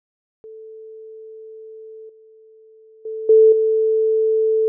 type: tone with level steps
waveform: sine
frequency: 440 Hz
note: A4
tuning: in tune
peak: -35 / -45 / -25 / -7 / -14 dBFS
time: 0.44-4.68 s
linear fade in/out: 0 ms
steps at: 2.09 / 3.05 / 3.29 / 3.52 s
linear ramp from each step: 5 ms
effects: none